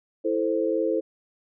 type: chord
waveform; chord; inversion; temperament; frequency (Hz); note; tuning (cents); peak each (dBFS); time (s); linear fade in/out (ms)
sine; A minor; second; equal; 329.6 / 440 / 523.3; E4 / A4 / C5; 0 / 0 / 0; -26; 0.24-1.01; 20
effects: none